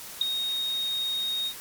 sine tone with ADSR envelope, 3729 Hz, A#7, in tune, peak -16 dBFS, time 0.21-1.54 s, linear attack 5 ms, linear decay 7 ms, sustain -10 dB, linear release 72 ms, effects white hiss -41 dBFS RMS until 1.6 s + MP3 96 kbps

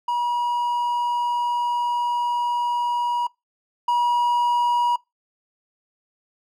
triangle tone pair in turn, 962 / 962 Hz, B5 / B5, -46 / -46 cents, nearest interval unison, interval 0 cents, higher neither, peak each -18 / -15 dBFS, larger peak second, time 0.08-3.27 / 3.88-4.96 s, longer first, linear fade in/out 5 ms, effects noise-tail reverb RT60 0.2 s tail -23 dB re dry

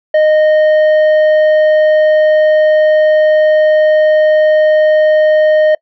sine tone with tanh clipping, 617 Hz, D#5, 15 cents flat, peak -7 dBFS, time 0.14-5.75 s, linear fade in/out 5 ms, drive 7 dB, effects noise-tail reverb RT60 0.1 s tail -25 dB re dry

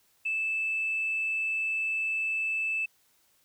sine tone, 2630 Hz, E7, 5 cents flat, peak -26 dBFS, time 0.25-2.86 s, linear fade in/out 10 ms, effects tanh soft clip ceiling -22 dBFS + white hiss -67 dBFS RMS until 3.44 s

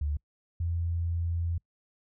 sine tone pair in turn, 73.42 / 84.69 Hz, D2 / E2, 0 / +47 cents, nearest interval major second, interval 247 cents, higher second, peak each -27 dBFS, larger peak neither, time 0.01-0.17 / 0.6-1.58 s, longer second, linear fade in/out 5 ms, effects noise-tail reverb RT60 0.1 s tail -26 dB re dry

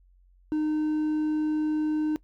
triangle tone with hard clipping, 306.8 Hz, D#4, 24 cents flat, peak -24 dBFS, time 0.52-2.16 s, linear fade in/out 0 ms, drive 5 dB, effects noise-tail reverb RT60 0.1 s tail -21 dB re dry + added 45 Hz sine -56 dBFS peak until 2.23 s

